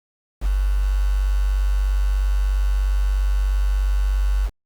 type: tone with quantisation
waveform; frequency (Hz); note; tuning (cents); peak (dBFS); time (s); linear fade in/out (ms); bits
sine; 48.45; G1; -20; -16; 0.41-4.5; 50; 6
effects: Opus 48 kbps